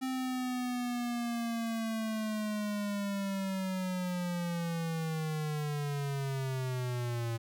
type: linear sweep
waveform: square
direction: down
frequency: 261.6 to 114.5 Hz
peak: -33 dBFS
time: 0.01-7.38 s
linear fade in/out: 20 ms
effects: none